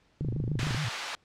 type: click train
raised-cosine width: 3 ms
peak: -21 dBFS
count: 15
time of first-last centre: 0.21-0.746 s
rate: 26.1 Hz
type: tone with vibrato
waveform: sine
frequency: 131.9 Hz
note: C3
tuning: 14 cents sharp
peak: -29 dBFS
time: 0.21-0.89 s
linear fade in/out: 5 ms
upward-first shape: square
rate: 7.1 Hz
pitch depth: 240 cents each way
type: high-pass noise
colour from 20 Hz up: pink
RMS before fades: -34 dBFS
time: 0.59-1.15 s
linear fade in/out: 0 ms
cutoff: 1000 Hz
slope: 12 dB/octave
effects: pink hiss -66 dBFS RMS until 1.24 s + low-pass 5000 Hz 12 dB/octave